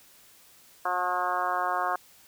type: harmonic tone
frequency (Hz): 180.1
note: F#3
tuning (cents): -46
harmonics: 2 / 3 / 4 / 5 / 6 / 7 / 8 / 9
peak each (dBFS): -41 / -38 / -30 / -35 / -30 / -33 / -36 / -38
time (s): 0.85-1.96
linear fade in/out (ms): 5
effects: white hiss -56 dBFS RMS until 2.27 s